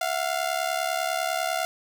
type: ring-modulated tone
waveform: sawtooth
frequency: 698.5 Hz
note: F5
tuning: in tune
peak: -18 dBFS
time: 0.01-1.65 s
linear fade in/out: 0 ms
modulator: 35 Hz
effects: none